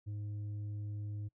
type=tone with tanh clipping; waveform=triangle; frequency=103.83 Hz; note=G#2; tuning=in tune; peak=-39 dBFS; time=0.06-1.29 s; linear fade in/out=20 ms; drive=9 dB; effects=noise-tail reverb RT60 0.1 s tail -25 dB re dry